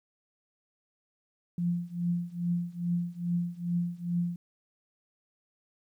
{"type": "tone with tremolo", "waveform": "sine", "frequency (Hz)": 173.7, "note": "F3", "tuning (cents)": -9, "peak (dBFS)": -24, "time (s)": [1.58, 4.36], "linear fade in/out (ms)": 2, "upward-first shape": "triangle", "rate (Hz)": 2.4, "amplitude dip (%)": 95, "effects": ["11-bit"]}